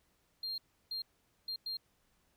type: tone bursts at uneven times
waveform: sine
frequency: 4199 Hz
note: C8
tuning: 5 cents sharp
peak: -34 dBFS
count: 4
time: 0.43-0.58 / 0.91-1.02 / 1.48-1.56 / 1.66-1.77 s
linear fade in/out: 5 ms
effects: tanh soft clip ceiling -35 dBFS + pink hiss -74 dBFS RMS until 2.36 s